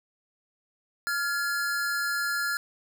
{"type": "tone pair together", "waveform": "square", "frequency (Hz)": [1396.9, 1688.6], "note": ["F6", "G#6"], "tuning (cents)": [0, 28], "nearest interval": "minor third", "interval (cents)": 328, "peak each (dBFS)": [-29, -31], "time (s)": [1.07, 2.57], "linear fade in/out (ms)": 0, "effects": []}